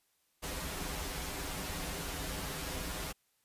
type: noise with comb filter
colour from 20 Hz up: pink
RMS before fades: -39 dBFS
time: 0.42-3.13 s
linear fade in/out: 20 ms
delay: 8.8 ms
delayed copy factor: -0.75
effects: white hiss -75 dBFS RMS until 3.44 s + resampled to 32000 Hz